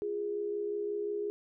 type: tone pair together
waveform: sine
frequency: 346.8 / 412.4 Hz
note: F4 / G#4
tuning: -12 / -12 cents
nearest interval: minor third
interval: 300 cents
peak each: -40 / -32 dBFS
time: 0.02-1.3 s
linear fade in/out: 0 ms
effects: none